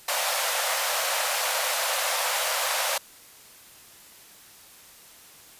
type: high-pass noise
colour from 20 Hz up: pink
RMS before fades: -26 dBFS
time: 0.08-2.98 s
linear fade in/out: 5 ms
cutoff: 510 Hz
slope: 96 dB/octave
effects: white hiss -50 dBFS RMS until 5.59 s + resampled to 32000 Hz